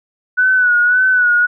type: tone with vibrato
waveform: sine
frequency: 1480 Hz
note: F#6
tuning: in tune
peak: -9 dBFS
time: 0.37-1.47 s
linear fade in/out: 20 ms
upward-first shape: sine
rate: 1.8 Hz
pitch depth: 49 cents each way
effects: none